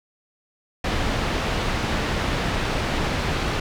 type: low-pass noise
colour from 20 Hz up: pink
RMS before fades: -24 dBFS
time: 0.84-3.6 s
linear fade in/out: 5 ms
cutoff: 3700 Hz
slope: 12 dB/octave
effects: none